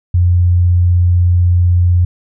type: tone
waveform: sine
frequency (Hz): 88.4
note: F2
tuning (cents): +22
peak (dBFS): -7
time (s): 0.14-2.05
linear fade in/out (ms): 5
effects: none